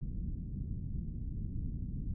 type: low-pass noise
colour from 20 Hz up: pink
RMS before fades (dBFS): -38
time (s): 0.01-2.14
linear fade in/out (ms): 5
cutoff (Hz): 210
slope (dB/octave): 24
effects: none